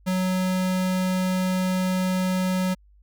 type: tone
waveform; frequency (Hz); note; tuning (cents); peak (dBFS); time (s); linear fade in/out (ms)
square; 185.1; F#3; +1; -22; 0.06-2.75; 20
effects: added 50 Hz sine -52 dBFS peak until 3.02 s